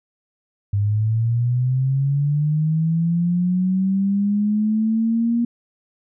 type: linear sweep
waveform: sine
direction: up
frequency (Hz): 99.8 to 237.4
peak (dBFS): -16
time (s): 0.73-5.45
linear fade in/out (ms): 5
effects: none